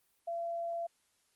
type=tone; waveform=sine; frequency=679 Hz; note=F5; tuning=49 cents flat; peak=-34 dBFS; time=0.27-0.87 s; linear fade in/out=10 ms; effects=white hiss -74 dBFS RMS until 1.35 s + Opus 32 kbps